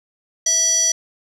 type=tone with band-pass filter; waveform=square; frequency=653 Hz; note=E5; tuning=17 cents flat; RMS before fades=-17 dBFS; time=0.46-0.92 s; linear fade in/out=5 ms; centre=5800 Hz; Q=9.2; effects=none